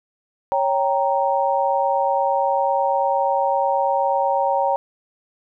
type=chord; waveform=sine; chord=G diminished; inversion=second; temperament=equal; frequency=554.4 / 784 / 932.3 Hz; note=Db5 / G5 / Bb5; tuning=0 / 0 / 0 cents; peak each=-21 dBFS; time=0.52-4.76 s; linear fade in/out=0 ms; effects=none